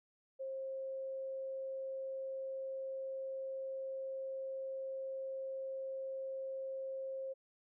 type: tone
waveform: sine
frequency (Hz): 533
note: C5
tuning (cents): +32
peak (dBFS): -39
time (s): 0.39-7.34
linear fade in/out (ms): 20
effects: none